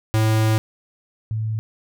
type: tone pair in turn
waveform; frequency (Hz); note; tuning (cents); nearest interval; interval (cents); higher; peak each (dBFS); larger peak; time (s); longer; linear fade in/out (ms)
square / sine; 109.8 / 109.8; A2 / A2; -3 / -3; unison; 0; neither; -16 / -21; first; 0.14-0.58 / 1.31-1.59; first; 0
effects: none